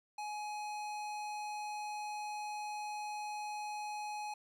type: tone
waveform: square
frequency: 840 Hz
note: G#5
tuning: 19 cents sharp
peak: -40 dBFS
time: 0.18-4.34 s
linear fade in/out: 5 ms
effects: low-pass 9000 Hz 12 dB/octave + 11-bit